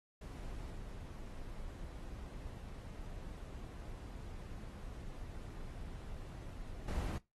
brown noise with level steps, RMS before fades -45 / -47 / -37 dBFS, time 0.21-7.18 s, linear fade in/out 5 ms, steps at 0.71 / 6.88 s, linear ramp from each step 2 ms, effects noise-tail reverb RT60 0.2 s tail -19 dB re dry + AAC 32 kbps

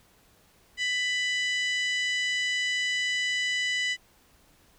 harmonic tone, 993 Hz, B5, 9 cents sharp, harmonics 2 / 3 / 4 / 5 / 6 / 7 / 8, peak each -27 / -31 / -39 / -41 / -45 / -42 / -46 dBFS, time 0.77-3.97 s, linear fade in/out 50 ms, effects pink hiss -61 dBFS RMS until 4.78 s

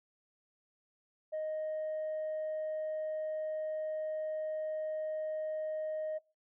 sine tone, 622.3 Hz, D#5, in tune, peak -32 dBFS, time 1.32-6.19 s, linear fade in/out 20 ms, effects noise-tail reverb RT60 0.3 s tail -22 dB re dry + tanh soft clip ceiling -32 dBFS

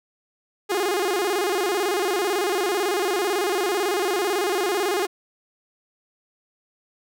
sawtooth tone with vibrato, 382.9 Hz, G4, 41 cents flat, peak -17 dBFS, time 0.69-5.07 s, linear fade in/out 20 ms, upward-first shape square, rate 18 Hz, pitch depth 130 cents each way, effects none

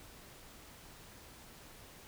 silence, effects pink hiss -55 dBFS RMS until 2.07 s

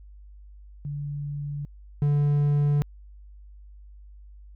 sine / triangle tone pair in turn, 144.4 / 145.32 Hz, D3 / D3, -29 / -18 cents, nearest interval unison, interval 11 cents, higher second, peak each -29 / -17 dBFS, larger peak second, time 0.85-1.65 / 2.02-2.82 s, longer neither, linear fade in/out 0 ms, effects added 50 Hz sine -44 dBFS peak until 4.55 s

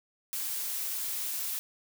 blue noise, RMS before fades -34 dBFS, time 0.33-1.59 s, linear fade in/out 0 ms, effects none

